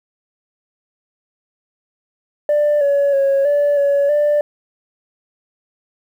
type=tone with pitch steps; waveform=sine; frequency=591 / 565 / 550 / 579 / 565 / 590 Hz; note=D5 / C#5 / C#5 / D5 / C#5 / D5; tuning=+11 / +33 / -14 / -25 / +33 / +8 cents; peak=-10 dBFS; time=2.49-4.41 s; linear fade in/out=2 ms; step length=320 ms; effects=tanh soft clip ceiling -10 dBFS + 8-bit